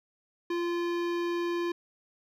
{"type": "tone with hard clipping", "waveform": "sine", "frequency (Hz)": 345.4, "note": "F4", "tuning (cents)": -19, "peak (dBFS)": -30, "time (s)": [0.5, 1.72], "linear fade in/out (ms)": 5, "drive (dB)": 18, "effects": []}